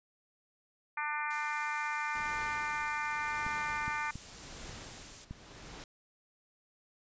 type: harmonic tone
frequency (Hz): 298.6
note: D4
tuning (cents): +29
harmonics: 3 / 4 / 5 / 6 / 7 / 8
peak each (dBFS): -38 / -39 / -40 / -41 / -41 / -42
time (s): 0.97-4.11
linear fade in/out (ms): 5
type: noise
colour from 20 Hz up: blue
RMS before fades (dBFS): -46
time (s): 1.3-5.25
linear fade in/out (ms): 10
type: noise with tremolo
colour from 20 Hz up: pink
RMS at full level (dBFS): -46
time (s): 2.15-5.84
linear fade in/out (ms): 2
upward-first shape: triangle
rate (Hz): 0.88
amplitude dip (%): 80
type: clicks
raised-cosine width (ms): 5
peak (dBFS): -29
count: 4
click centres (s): 3.465 / 3.88 / 4.156 / 5.31
effects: resampled to 16000 Hz